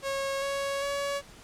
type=tone with pitch steps; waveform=sawtooth; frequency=547 / 555.3 / 563.7 Hz; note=C#5 / C#5 / C#5; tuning=-23 / +3 / +29 cents; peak=-25 dBFS; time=0.02-1.22 s; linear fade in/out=50 ms; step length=400 ms; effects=pink hiss -51 dBFS RMS until 1.43 s + low-pass 10000 Hz 12 dB/octave